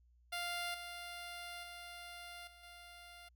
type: tone with level steps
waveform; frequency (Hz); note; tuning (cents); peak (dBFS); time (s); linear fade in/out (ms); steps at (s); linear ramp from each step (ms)
10% pulse; 698.5; F5; 0; -30 / -37 / -40 / -50 / -45; 0.32-3.29; 10; 0.74 / 1.63 / 2.47 / 2.63; 5
effects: added 60 Hz sine -65 dBFS peak until 3.35 s